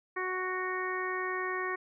harmonic tone, 370 Hz, F#4, in tune, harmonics 1 / 2 / 3 / 4 / 5 / 6, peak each -36 / -44 / -36 / -43 / -36 / -43 dBFS, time 0.16-1.76 s, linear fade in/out 10 ms, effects none

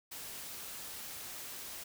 white noise, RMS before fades -45 dBFS, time 0.11-1.84 s, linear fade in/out 10 ms, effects none

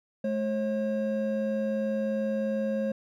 triangle tone pair together, 214.3 / 540 Hz, A3 / C#5, -45 / -45 cents, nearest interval octave + major third, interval 1600 cents, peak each -27 dBFS, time 0.24-2.92 s, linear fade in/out 5 ms, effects none

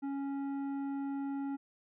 triangle tone with tanh clipping, 277.2 Hz, C#4, in tune, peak -36 dBFS, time 0.02-1.57 s, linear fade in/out 20 ms, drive 14 dB, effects none

